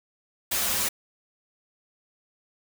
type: noise with comb filter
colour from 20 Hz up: white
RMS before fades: -26 dBFS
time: 0.51-0.89 s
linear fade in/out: 10 ms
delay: 6.6 ms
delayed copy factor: -0.9
effects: none